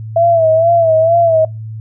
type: tone with vibrato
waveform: sine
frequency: 659.3 Hz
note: E5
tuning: in tune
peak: -7 dBFS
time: 0.16-1.45 s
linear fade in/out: 5 ms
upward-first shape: sine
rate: 2.2 Hz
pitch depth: 66 cents each way
effects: noise-tail reverb RT60 0.2 s tail -21 dB re dry + added 110 Hz sine -23 dBFS peak until 1.8 s